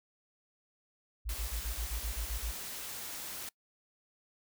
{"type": "tone bursts", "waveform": "sine", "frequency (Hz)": 55, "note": "A1", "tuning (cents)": 0, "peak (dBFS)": -33, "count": 10, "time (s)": [1.25, 2.52], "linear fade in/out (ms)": 20, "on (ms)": 100, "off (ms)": 30}
{"type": "noise", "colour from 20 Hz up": "white", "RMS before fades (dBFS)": -42, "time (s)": [1.29, 3.49], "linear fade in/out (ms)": 2}
{"effects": ["noise-tail reverb RT60 0.1 s tail -24 dB re dry"]}